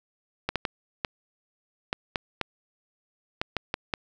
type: clicks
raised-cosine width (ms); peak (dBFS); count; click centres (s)
0.3; -10; 11; 0.49 / 0.557 / 0.652 / 1.048 / 1.929 / 2.158 / 2.413 / 3.415 / 3.567 / 3.741 / 3.938
effects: none